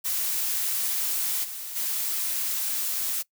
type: noise with level steps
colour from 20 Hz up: blue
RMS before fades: -27 / -36 / -28 dBFS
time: 0.04-3.23 s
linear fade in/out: 20 ms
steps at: 1.43 / 1.75 s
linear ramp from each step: 20 ms
effects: noise-tail reverb RT60 0.1 s tail -21 dB re dry